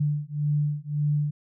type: beating tone pair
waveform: sine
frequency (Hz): 146.83 / 148.63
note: D3 / D3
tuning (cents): 0 / +21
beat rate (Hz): 1.8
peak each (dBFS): -26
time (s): 0-1.31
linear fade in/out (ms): 10
effects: none